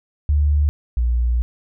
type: tone pair in turn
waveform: sine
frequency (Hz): 73.42 / 59.87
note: D2 / A#1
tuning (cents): 0 / +47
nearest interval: major third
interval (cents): 353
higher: first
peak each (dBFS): -13 / -15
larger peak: first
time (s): 0.29-0.69 / 0.97-1.42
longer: second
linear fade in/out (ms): 0
effects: none